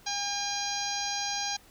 harmonic tone, 808 Hz, G#5, 48 cents flat, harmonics 1 / 2 / 3 / 4 / 5 / 6 / 7 / 8, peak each -35 / -40 / -41 / -41 / -37 / -37 / -38 / -38 dBFS, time 0.06-1.57 s, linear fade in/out 10 ms, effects pink hiss -57 dBFS RMS until 1.7 s

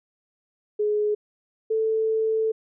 sine tone pair in turn, 420 / 441.5 Hz, G#4 / A4, +19 / +6 cents, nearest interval minor second, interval 87 cents, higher second, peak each -20 dBFS, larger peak neither, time 0.79-1.15 / 1.7-2.52 s, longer second, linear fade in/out 10 ms, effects none

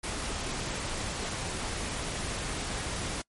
pink noise, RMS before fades -34 dBFS, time 0.03-3.22 s, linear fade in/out 10 ms, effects noise-tail reverb RT60 0.1 s tail -25 dB re dry + MP3 48 kbps

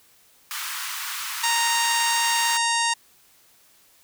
pink high-pass noise, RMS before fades -31 dBFS, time 0.51-2.57 s, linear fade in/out 0 ms, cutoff 1000 Hz, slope 48 dB/octave
harmonic tone, 929 Hz, A#5, 6 cents flat, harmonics 1 / 2 / 3 / 4 / 5 / 6 / 7 / 8 / 9 / 10, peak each -24 / -27 / -29 / -30 / -31 / -32 / -32 / -33 / -34 / -34 dBFS, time 1.43-2.94 s, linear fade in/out 10 ms
effects white hiss -57 dBFS RMS until 4.03 s

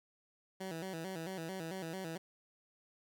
15% pulse tone with vibrato, 176 Hz, F3, 14 cents sharp, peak -34 dBFS, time 0.6-2.18 s, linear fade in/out 10 ms, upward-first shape square, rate 4.5 Hz, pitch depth 130 cents each way, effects none

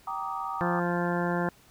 sine chord, Eb major seventh, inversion first, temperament just, 777.8 / 933.4 / 1166.7 / 1244.5 Hz, G5 / Bb5 / D6 / Eb6, -14 / +2 / -12 / 0 cents, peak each -36 dBFS, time 0.07-0.8 s, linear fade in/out 5 ms
harmonic tone, 174.61 Hz, F3, in tune, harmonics 1 / 2 / 3 / 4 / 5 / 6 / 8 / 9 / 10, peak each -29 / -32 / -34 / -35 / -36 / -37 / -38 / -39 / -39 dBFS, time 0.61-1.49 s, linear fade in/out 0 ms
effects pink hiss -58 dBFS RMS until 1.7 s

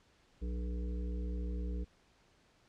harmonic tone with a mistuned harmonic, 59.9 Hz, A#1, 48 cents sharp, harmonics 1 / 3 / 5 / 7 / 8, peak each -35 / -45 / -49 / -52 / -53 dBFS, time 0.41-1.85 s, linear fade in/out 20 ms, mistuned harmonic 3, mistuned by +56 cents, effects pink hiss -68 dBFS RMS until 2.68 s + low-pass 6000 Hz 12 dB/octave

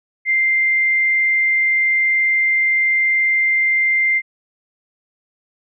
sine tone, 2093 Hz, C7, in tune, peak -13 dBFS, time 0.25-4.22 s, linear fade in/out 50 ms, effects none

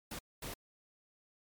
pink noise bursts at uneven times, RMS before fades -43 dBFS, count 2, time 0.11-0.19 / 0.42-0.54 s, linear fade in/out 5 ms, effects MP3 96 kbps

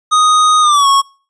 square tone with pitch glide, 1244.5 to 1102.3 Hz, D#6 to C#6, 0 to -10 cents, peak -8 dBFS, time 0.11-1.02 s, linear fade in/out 20 ms, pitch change -210 cents, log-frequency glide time 0.61-0.87 s, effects noise-tail reverb RT60 0.4 s tail -26 dB re dry + resampled to 22050 Hz

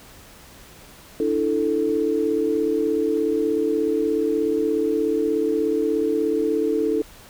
sine chord, D suspended second, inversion none, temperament just, 293.7 / 330.4 / 440.5 Hz, D4 / E4 / A4, 0 / +4 / +2 cents, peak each -25 / -24 / -21 dBFS, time 1.2-7.02 s, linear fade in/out 2 ms, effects pink hiss -46 dBFS RMS until 7.29 s

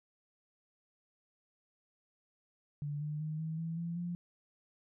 sine tone with pitch steps, 146 / 150.36 / 154.86 / 159.49 / 164.26 / 169.17 / 174.23 Hz, D3 / D3 / D#3 / D#3 / E3 / E3 / F3, -10 / +41 / -8 / +43 / -6 / +45 / -4 cents, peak -35 dBFS, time 2.82-4.15 s, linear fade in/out 0 ms, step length 190 ms, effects none

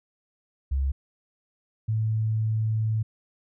sine tone pair in turn, 67.8 / 109.91 Hz, C#2 / A2, -38 / -1 cents, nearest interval minor sixth, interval 837 cents, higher second, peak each -22 dBFS, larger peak neither, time 0.71-0.92 / 1.88-3.03 s, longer second, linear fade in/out 10 ms, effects none

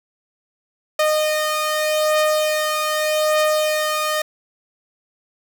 sawtooth beating tone pair, 614 / 614.83 Hz, D#5 / D#5, -23 / -21 cents, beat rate 0.83 Hz, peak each -14 / -20 dBFS, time 0.99-4.22 s, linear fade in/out 5 ms, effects none

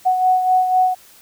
sine beating tone pair, 740 / 744 Hz, F#5 / F#5, 0 / +9 cents, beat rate 4 Hz, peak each -13 / -22 dBFS, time 0.05-0.95 s, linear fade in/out 20 ms, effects white hiss -47 dBFS RMS until 1.21 s

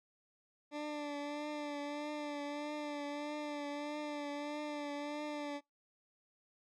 20% pulse tone with vibrato, 293.7 Hz, D4, in tune, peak -34 dBFS, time 0.71-5.61 s, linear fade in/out 50 ms, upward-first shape triangle, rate 1.6 Hz, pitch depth 38 cents each way, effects noise-tail reverb RT60 0.2 s tail -26 dB re dry + low-pass 5000 Hz 12 dB/octave

